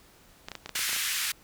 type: clicks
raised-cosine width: 0.2 ms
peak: -19 dBFS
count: 10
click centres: 0.485 / 0.517 / 0.553 / 0.66 / 0.693 / 0.756 / 0.792 / 0.893 / 0.93 / 0.964 s
type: band-pass noise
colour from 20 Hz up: pink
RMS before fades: -30 dBFS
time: 0.75-1.32 s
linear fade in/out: 5 ms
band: 1600 to 15000 Hz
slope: 24 dB/octave
effects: pink hiss -57 dBFS RMS until 1.43 s